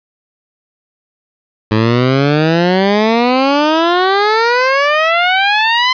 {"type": "exponential sweep", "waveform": "15% pulse", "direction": "up", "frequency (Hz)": [106.3, 1033], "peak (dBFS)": -3, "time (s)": [1.71, 5.93], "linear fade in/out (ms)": 5, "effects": ["resampled to 11025 Hz", "7-bit"]}